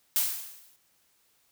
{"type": "noise with exponential decay", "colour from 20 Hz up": "blue", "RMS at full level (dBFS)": -23, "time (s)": [0.16, 0.76], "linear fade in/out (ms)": 0, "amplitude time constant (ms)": 130, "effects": ["white hiss -68 dBFS RMS until 1.51 s"]}